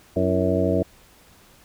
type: harmonic tone with a mistuned harmonic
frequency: 92.5 Hz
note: F#2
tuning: in tune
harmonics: 1 / 2 / 3 / 4 / 5 / 6 / 7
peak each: -26 / -26 / -26 / -26 / -26 / -26 / -26 dBFS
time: 0.16-0.83 s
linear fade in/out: 5 ms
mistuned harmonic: 4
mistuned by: -140 cents
effects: pink hiss -53 dBFS RMS until 1.64 s